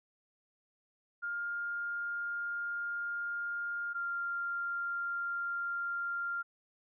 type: tone pair in turn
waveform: sine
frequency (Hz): 1408 / 1392.6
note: F6 / F6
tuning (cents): +14 / -5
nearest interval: unison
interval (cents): 19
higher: first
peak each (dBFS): -34 / -33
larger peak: second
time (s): 1.22-3.94 / 3.94-6.43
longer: first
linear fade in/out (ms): 20
effects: none